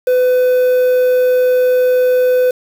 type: tone with quantisation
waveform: triangle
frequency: 503 Hz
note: B4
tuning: 32 cents sharp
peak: -7 dBFS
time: 0.07-2.51 s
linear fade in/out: 5 ms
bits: 5
effects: none